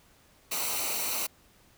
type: noise with comb filter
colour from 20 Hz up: white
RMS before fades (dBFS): -31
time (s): 0.51-1.27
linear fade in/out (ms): 10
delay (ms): 0.59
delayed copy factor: -0.65
effects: pink hiss -61 dBFS RMS until 1.77 s